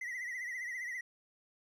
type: tone with vibrato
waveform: triangle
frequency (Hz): 1975.5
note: B6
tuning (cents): 0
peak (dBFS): -36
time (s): 0.01-1.01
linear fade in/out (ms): 5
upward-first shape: triangle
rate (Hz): 15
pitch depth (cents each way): 100
effects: none